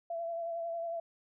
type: tone with vibrato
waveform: sine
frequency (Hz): 673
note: E5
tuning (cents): +36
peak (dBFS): -34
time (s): 0.1-1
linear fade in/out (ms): 5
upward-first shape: sine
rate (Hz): 11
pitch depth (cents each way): 26
effects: none